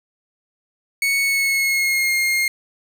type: tone with pitch glide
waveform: 40% pulse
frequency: 2217 to 2132 Hz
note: C#7 to C7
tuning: 0 to +32 cents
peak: -16 dBFS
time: 1.02-2.48 s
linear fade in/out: 2 ms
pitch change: -68 cents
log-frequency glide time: 1.2-2.13 s
effects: none